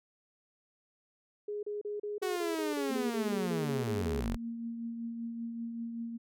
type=tone bursts; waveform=sine; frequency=415.3 Hz; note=G#4; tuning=in tune; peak=-34 dBFS; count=15; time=1.48-4.206 s; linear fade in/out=5 ms; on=150 ms; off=34 ms
type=linear sweep; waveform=sawtooth; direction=down; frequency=376.4 to 36.13 Hz; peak=-29 dBFS; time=2.22-4.37 s; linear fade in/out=10 ms
type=tone with tremolo; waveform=sine; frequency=231.7 Hz; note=A#3; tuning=10 cents flat; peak=-34 dBFS; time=2.89-6.18 s; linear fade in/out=20 ms; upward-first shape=triangle; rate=5.2 Hz; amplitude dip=40%
effects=none